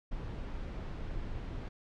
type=noise; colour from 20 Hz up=brown; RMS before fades=-39 dBFS; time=0.11-1.69 s; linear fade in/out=10 ms; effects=low-pass 4000 Hz 12 dB/octave